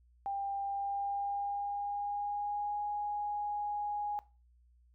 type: tone with pitch glide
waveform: sine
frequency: 795 to 827.3 Hz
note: G5 to G#5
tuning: +24 to -7 cents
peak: -33 dBFS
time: 0.26-4.19 s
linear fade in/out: 0 ms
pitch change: +69 cents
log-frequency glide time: 0.61-2.8 s
effects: noise-tail reverb RT60 0.3 s tail -18 dB re dry + added 60 Hz sine -62 dBFS peak until 4.94 s